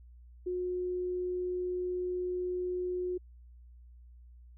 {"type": "tone", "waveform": "sine", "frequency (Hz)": 361.6, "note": "F#4", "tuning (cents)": -40, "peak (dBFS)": -31, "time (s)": [0.46, 3.18], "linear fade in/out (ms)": 10, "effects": ["added 60 Hz sine -51 dBFS peak until 4.57 s"]}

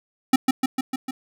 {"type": "tone with echo", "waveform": "square", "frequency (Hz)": 261.6, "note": "C4", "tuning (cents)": 0, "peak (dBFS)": -12, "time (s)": [0.33, 0.36], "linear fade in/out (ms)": 5, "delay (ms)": 150, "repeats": 5, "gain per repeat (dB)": -3, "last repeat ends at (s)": 1.11, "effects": []}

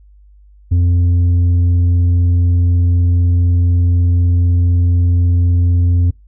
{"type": "tone with tanh clipping", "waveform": "triangle", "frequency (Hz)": 87.6, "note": "F2", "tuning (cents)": 6, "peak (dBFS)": -10, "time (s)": [0.71, 6.11], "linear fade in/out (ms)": 10, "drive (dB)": 9, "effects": ["noise-tail reverb RT60 0.2 s tail -24 dB re dry", "added 50 Hz sine -41 dBFS peak until 6.27 s"]}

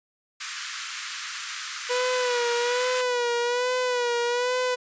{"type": "high-pass noise", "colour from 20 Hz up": "pink", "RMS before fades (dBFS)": -33, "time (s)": [0.4, 3.02], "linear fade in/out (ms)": 10, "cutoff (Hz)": 1200, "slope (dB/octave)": 48}
{"type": "tone with vibrato", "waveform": "sawtooth", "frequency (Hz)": 490, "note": "B4", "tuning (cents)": -14, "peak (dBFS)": -19, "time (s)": [1.89, 4.76], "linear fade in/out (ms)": 20, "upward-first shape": "sine", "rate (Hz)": 1.2, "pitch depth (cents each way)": 53}
{"effects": ["resampled to 16000 Hz"]}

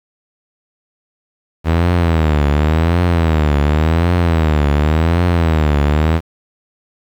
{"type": "tone with vibrato", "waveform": "sawtooth", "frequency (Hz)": 79.7, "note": "D#2", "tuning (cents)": 42, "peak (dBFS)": -7, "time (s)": [1.64, 6.21], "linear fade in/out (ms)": 50, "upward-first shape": "triangle", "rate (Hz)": 0.9, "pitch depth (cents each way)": 190, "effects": ["low-pass 3000 Hz 12 dB/octave", "7-bit"]}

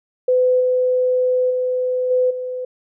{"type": "tone with level steps", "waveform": "sine", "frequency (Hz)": 505, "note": "B4", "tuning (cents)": 39, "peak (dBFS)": [-12, -14, -17, -13, -23], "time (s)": [0.28, 2.65], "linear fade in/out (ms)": 5, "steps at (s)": [0.6, 1.5, 2.1, 2.3], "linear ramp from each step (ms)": 10, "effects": []}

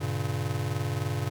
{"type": "chord", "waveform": "square", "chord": "G diminished", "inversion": "none", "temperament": "just", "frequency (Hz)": [98, 117.6, 141.12], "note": ["G2", "Bb2", "Db3"], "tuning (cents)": [0, 16, 31], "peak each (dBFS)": -33, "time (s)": [0, 1.3], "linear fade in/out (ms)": 20, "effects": []}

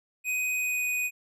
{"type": "tone with pitch glide", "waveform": "square", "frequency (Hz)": [2503, 2487], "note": ["D#7", "D#7"], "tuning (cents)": [10, -1], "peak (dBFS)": -27, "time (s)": [0.24, 1.11], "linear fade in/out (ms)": 50, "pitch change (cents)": -11, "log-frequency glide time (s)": [0.54, 0.86], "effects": []}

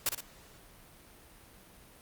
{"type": "noise with echo", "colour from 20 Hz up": "white", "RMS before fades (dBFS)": -29, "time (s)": [0.06, 0.09], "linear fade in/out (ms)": 2, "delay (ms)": 58, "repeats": 2, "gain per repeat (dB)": -6, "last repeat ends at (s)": 0.206, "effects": ["pink hiss -56 dBFS RMS until 2.01 s", "Opus 48 kbps"]}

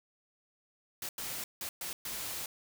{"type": "noise bursts at uneven times", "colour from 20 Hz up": "white", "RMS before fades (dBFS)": -39, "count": 5, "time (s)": [[1.02, 1.09], [1.18, 1.44], [1.61, 1.69], [1.81, 1.93], [2.05, 2.46]], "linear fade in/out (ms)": 2, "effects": []}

